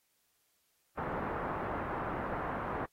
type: low-pass noise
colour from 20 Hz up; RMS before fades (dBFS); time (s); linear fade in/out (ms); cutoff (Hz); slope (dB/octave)
white; -37; 0.97-2.86; 10; 1300; 24
effects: white hiss -75 dBFS RMS until 2.92 s + AAC 48 kbps